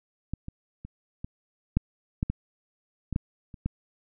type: clicks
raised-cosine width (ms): 5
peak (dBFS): -18 / -24 / -27 / -22 / -9 / -13 / -15 / -18 / -13 / -30 / -15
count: 11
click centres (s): 0.336 / 0.484 / 0.85 / 1.245 / 1.77 / 2.229 / 2.3 / 3.127 / 3.161 / 3.542 / 3.66
effects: none